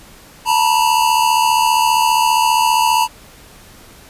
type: tone pair together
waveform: square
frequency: 893 / 968 Hz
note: A5 / B5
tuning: +25 / -35 cents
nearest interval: minor second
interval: 140 cents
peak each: -15 dBFS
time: 0.45-3.08 s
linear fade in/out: 50 ms
effects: pink hiss -42 dBFS RMS until 4.09 s + resampled to 32000 Hz